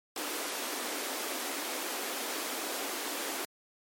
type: high-pass noise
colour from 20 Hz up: pink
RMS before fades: -36 dBFS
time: 0.16-3.45 s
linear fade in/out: 2 ms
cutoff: 260 Hz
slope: 48 dB/octave
effects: MP3 64 kbps